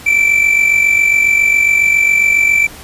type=tone with amplitude modulation; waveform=triangle; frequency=2333 Hz; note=D7; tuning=12 cents flat; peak=-4 dBFS; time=0.06-2.67 s; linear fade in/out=10 ms; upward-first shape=sine; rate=47.3 Hz; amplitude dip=60%; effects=pink hiss -34 dBFS RMS until 2.83 s + resampled to 32000 Hz